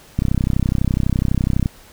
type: click train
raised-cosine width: 5 ms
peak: -5 dBFS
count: 48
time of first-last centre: 0.19-1.659 s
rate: 32 Hz
effects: pink hiss -46 dBFS RMS until 1.92 s